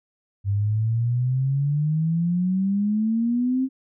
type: exponential sweep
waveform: sine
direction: up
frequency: 98 to 266.9 Hz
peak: -19 dBFS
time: 0.44-3.69 s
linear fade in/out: 50 ms
effects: none